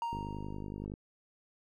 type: tone with exponential decay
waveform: triangle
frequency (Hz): 932.3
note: A#5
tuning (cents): 0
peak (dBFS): -29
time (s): 0.02-0.85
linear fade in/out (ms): 1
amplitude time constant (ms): 180
type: click train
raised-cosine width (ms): 3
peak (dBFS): -28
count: 42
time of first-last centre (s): 0.13-0.939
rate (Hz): 50.7
effects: none